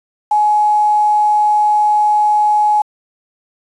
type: tone with quantisation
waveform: sine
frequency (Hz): 842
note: G#5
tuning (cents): +24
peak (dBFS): -9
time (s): 0.31-2.82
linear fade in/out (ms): 5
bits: 6
effects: resampled to 24000 Hz